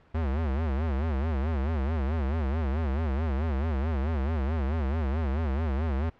square tone with vibrato, 73.6 Hz, D2, 4 cents sharp, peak -26 dBFS, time 0.14-6.1 s, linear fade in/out 10 ms, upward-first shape sine, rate 4.6 Hz, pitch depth 200 cents each way, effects pink hiss -59 dBFS RMS until 6.19 s + low-pass 2000 Hz 12 dB/octave

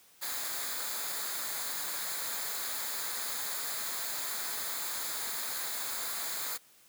white noise with comb filter, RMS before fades -36 dBFS, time 0.21-6.58 s, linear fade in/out 20 ms, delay 0.35 ms, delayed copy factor -0.65, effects white hiss -61 dBFS RMS until 6.88 s + high-pass 100 Hz 12 dB/octave

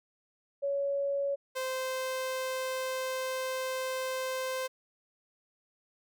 sine / sawtooth tone pair in turn, 560 / 519.2 Hz, C#5 / C5, +18 / -13 cents, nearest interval minor second, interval 131 cents, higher first, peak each -28 dBFS, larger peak neither, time 0.62-1.36 / 1.55-4.68 s, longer second, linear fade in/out 20 ms, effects none

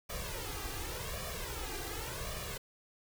pink noise with flanger, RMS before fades -40 dBFS, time 0.09-2.58 s, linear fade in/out 10 ms, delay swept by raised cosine 1.7 to 2.53 ms, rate 0.88 Hz, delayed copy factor +0.8, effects none

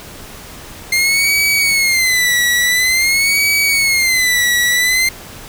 sawtooth tone with vibrato, 2100 Hz, C7, 6 cents sharp, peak -8 dBFS, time 0.92-5.09 s, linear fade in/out 5 ms, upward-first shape sine, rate 0.48 Hz, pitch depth 140 cents each way, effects pink hiss -34 dBFS RMS until 5.48 s

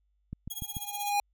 click train, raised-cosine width 5 ms, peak -25 dBFS, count 4, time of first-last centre 0.33-0.768 s, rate 6.85 Hz
5% pulse tone with tremolo, 3305 Hz, G#7, 9 cents flat, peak -24 dBFS, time 0.5-1.13 s, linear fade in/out 10 ms, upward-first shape triangle, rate 16 Hz, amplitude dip 100%
square tone with exponential growth, 818 Hz, G#5, 26 cents flat, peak -24 dBFS, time 0.51-1.2 s, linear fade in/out 2 ms, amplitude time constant 150 ms
effects added 50 Hz sine -69 dBFS peak until 1.33 s

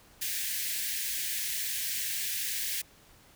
white high-pass noise, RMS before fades -33 dBFS, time 0.21-2.82 s, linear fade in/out 10 ms, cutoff 1600 Hz, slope 96 dB/octave, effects pink hiss -58 dBFS RMS until 3.35 s

